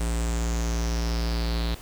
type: tone with low-pass filter sweep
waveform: square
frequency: 57.7 Hz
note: A#1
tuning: 17 cents flat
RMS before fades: -26 dBFS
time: 0-1.75 s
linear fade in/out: 5 ms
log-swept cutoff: 8700 to 4000 Hz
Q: 5.4
effects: pink hiss -45 dBFS RMS until 1.81 s